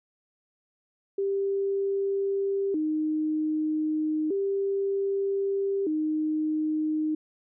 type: tone with vibrato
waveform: sine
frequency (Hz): 349.2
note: F4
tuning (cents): 0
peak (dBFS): -24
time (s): 1.18-7.15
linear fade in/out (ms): 5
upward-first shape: square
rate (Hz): 0.32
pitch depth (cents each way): 210
effects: none